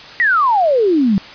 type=exponential sweep; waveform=sine; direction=down; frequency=1980 to 185 Hz; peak=-10 dBFS; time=0.2-1.18 s; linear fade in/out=0 ms; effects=white hiss -35 dBFS RMS until 1.34 s + resampled to 11025 Hz

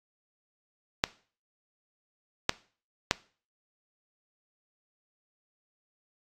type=clicks; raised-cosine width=0.2 ms; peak=-4 dBFS; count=3; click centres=1.039 / 2.494 / 3.111 s; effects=noise-tail reverb RT60 0.4 s tail -19 dB re dry + AAC 64 kbps

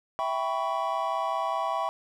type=chord; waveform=triangle; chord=C# half-diminished seventh; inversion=first; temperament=equal with one note detuned; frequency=659.3 / 784 / 987.8 / 1117.7 Hz; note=E5 / G5 / B5 / C#6; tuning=0 / 0 / 0 / +14 cents; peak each=-30 dBFS; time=0.19-1.89 s; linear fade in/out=0 ms; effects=none

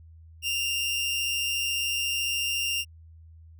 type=tone pair together; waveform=sawtooth; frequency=2669 / 2803 Hz; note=E7 / F7; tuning=+21 / +6 cents; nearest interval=minor second; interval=85 cents; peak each=-32 / -23 dBFS; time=0.42-2.85 s; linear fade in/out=50 ms; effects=added 81 Hz sine -47 dBFS peak until 3.59 s

